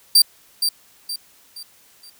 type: tone with echo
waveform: sawtooth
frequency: 4686 Hz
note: D8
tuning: 5 cents flat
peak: -6 dBFS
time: 0.15-0.22 s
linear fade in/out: 5 ms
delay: 470 ms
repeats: 4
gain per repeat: -8 dB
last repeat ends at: 2.1 s
effects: white hiss -53 dBFS RMS until 2.19 s